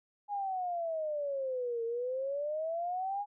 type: exponential two-way sweep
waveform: sine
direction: down then up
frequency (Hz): 830.6 to 455.7 to 830.6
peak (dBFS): -32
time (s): 0.28-3.26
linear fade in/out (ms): 50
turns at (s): 1.84
effects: none